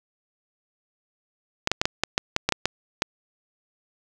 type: clicks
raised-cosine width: 0.2 ms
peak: -3 dBFS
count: 11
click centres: 1.674 / 1.716 / 1.815 / 1.855 / 2.036 / 2.179 / 2.364 / 2.49 / 2.523 / 2.656 / 3.021 s
effects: none